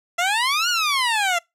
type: exponential two-way sweep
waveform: 15% pulse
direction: up then down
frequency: 672 to 1474 to 672 Hz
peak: -12 dBFS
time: 0.18-1.39 s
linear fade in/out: 10 ms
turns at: 0.69 s
effects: noise-tail reverb RT60 0.2 s tail -26 dB re dry + low-pass 10000 Hz 12 dB/octave